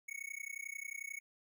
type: tone with amplitude modulation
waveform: square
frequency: 2217 Hz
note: C#7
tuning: in tune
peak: -39 dBFS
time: 0.08-1.2 s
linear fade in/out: 10 ms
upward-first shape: sine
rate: 31.2 Hz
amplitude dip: 100%
effects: none